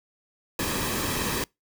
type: noise with comb filter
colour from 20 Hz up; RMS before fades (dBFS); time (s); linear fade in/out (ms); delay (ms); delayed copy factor
pink; -28; 0.59-1.44; 2; 1.4; -0.55
effects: noise-tail reverb RT60 0.2 s tail -26 dB re dry